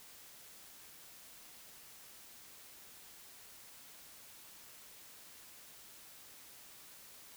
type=silence; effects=white hiss -56 dBFS RMS until 7.36 s